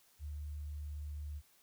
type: tone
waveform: sine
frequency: 74 Hz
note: D2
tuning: 14 cents sharp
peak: -40 dBFS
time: 0.19-1.42 s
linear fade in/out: 50 ms
effects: white hiss -68 dBFS RMS until 1.62 s